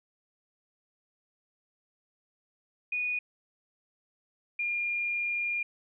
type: tone pair in turn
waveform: sine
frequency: 2466 / 2411 Hz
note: D#7 / D7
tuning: -16 / +45 cents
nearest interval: unison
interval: 39 cents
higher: first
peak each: -28 dBFS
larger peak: neither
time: 2.92-3.19 / 4.59-5.63 s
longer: second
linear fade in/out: 5 ms
effects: none